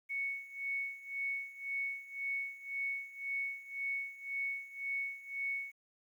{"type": "tone with tremolo", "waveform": "sine", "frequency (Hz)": 2217, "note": "C#7", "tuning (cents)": 0, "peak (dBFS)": -33, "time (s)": [0.09, 5.72], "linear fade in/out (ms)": 20, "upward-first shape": "sine", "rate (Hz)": 1.9, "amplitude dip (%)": 85, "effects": ["11-bit"]}